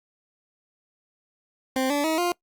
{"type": "tone with pitch steps", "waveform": "20% pulse", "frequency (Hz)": [261.6, 288.6, 318.4, 351.2], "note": ["C4", "D4", "D#4", "F4"], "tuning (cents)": [0, -30, 40, 10], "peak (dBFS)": -17, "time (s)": [1.76, 2.32], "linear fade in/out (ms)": 2, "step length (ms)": 140, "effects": ["noise-tail reverb RT60 0.1 s tail -23 dB re dry", "Opus 48 kbps"]}